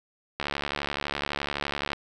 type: click train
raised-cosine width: 0.3 ms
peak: -12 dBFS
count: 111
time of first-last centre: 0.4-1.932 s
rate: 71.8 Hz
effects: none

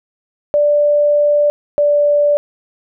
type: tone pair in turn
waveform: sine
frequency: 587.3 / 584.3 Hz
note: D5 / D5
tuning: 0 / -9 cents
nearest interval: unison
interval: 9 cents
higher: first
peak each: -9 dBFS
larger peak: neither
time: 0.54-1.5 / 1.78-2.37 s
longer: first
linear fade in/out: 0 ms
effects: none

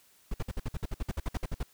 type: noise bursts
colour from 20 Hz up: brown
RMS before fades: -31 dBFS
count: 16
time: 0.31-1.631 s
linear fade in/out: 5 ms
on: 31 ms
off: 55 ms
effects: white hiss -63 dBFS RMS until 1.73 s

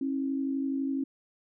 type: tone pair together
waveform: sine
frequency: 270.9 / 322.9 Hz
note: C#4 / E4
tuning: -40 / -36 cents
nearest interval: minor third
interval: 304 cents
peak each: -28 / -36 dBFS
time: 0.01-1.04 s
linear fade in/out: 5 ms
effects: none

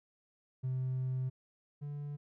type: tone pair in turn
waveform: triangle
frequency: 129.3 / 145.13 Hz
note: C3 / D3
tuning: -20 / -20 cents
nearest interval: major second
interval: 200 cents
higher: second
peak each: -29 / -36 dBFS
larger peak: first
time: 0.63-1.3 / 1.81-2.17 s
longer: first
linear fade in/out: 20 ms
effects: tanh soft clip ceiling -28 dBFS

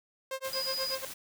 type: tone with tremolo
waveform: sawtooth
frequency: 530 Hz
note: C5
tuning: 22 cents sharp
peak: -28 dBFS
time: 0.31-1.05 s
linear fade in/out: 2 ms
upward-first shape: sine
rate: 8.3 Hz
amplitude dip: 100%
type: noise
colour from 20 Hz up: white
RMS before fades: -42 dBFS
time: 0.44-1.14 s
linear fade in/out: 10 ms
type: tone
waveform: sine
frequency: 4938 Hz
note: D#8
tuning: 14 cents flat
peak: -32 dBFS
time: 0.53-0.95 s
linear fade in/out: 2 ms
effects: none

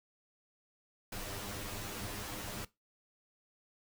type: noise with comb filter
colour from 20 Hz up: pink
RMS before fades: -42 dBFS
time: 1.12-2.65 s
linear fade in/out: 5 ms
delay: 9.9 ms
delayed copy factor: +0.8
effects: noise-tail reverb RT60 0.2 s tail -19 dB re dry

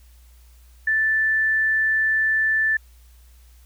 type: tone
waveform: sine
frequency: 1760 Hz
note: A6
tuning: in tune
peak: -17 dBFS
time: 0.87-2.77 s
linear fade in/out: 5 ms
effects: added 60 Hz sine -47 dBFS peak until 3.65 s + white hiss -59 dBFS RMS until 3.65 s

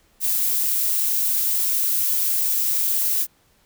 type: noise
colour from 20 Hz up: violet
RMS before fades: -21 dBFS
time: 0.2-3.27 s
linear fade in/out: 50 ms
effects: pink hiss -60 dBFS RMS until 3.65 s

